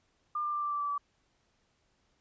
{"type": "tone with pitch steps", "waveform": "sine", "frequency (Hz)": [1200, 1191.7, 1183.5, 1175.3, 1167.2, 1159.1, 1151.1], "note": ["D6", "D6", "D6", "D6", "D6", "D6", "D6"], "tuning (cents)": [37, 25, 13, 1, -11, -23, -35], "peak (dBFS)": -30, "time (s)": [0.35, 0.98], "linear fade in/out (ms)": 5, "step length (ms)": 90, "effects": ["pink hiss -73 dBFS RMS until 2.2 s", "resampled to 16000 Hz"]}